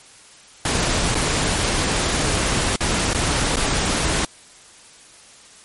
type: noise with dropouts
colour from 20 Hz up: pink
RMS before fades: -20 dBFS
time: 0.65-4.25 s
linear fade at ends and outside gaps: 2 ms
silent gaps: 1.146-1.152 / 2.761-2.806 / 3.133-3.146 / 3.559-3.568 s
effects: white hiss -46 dBFS RMS until 5.64 s + MP3 48 kbps